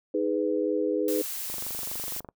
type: chord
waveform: sine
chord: G# minor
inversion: second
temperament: just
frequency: 311.5 / 415.3 / 498.4 Hz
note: D#4 / G#4 / B4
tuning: +2 / 0 / +16 cents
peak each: -28 dBFS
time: 0.14-1.22 s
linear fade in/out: 5 ms
type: noise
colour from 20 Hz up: blue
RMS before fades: -34 dBFS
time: 1.08-2.2 s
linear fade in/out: 2 ms
type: click train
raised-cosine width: 1 ms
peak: -27 dBFS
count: 20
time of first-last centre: 1.5-2.288 s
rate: 24.1 Hz
effects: noise-tail reverb RT60 0.1 s tail -24 dB re dry